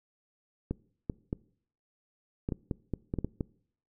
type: clicks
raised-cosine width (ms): 3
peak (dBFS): -18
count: 11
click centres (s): 0.71 / 1.098 / 1.329 / 2.489 / 2.522 / 2.712 / 2.937 / 3.139 / 3.187 / 3.246 / 3.408
effects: noise-tail reverb RT60 0.6 s tail -23 dB re dry